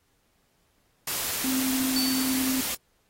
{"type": "noise", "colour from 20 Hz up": "white", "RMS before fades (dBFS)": -30, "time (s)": [1.07, 2.75], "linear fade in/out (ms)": 5}
{"type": "tone", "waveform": "sine", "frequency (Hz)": 261.6, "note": "C4", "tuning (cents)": 0, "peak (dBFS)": -26, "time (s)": [1.44, 2.61], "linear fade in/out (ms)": 5}
{"type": "tone with exponential decay", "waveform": "sine", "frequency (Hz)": 4515, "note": "C#8", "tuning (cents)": 31, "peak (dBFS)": -24, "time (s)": [1.96, 2.75], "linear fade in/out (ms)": 2, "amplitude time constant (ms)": 170}
{"effects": ["pink hiss -69 dBFS RMS until 3.09 s", "AAC 48 kbps"]}